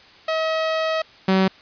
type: tone pair in turn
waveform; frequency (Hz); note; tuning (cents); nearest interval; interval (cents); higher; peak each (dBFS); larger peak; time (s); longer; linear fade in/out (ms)
sawtooth; 639 / 189.98; D#5 / F#3; +46 / +46; octave + major sixth; 2100; first; -16 / -11; second; 0.28-1.02 / 1.28-1.48; first; 5
effects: white hiss -48 dBFS RMS until 1.61 s + resampled to 11025 Hz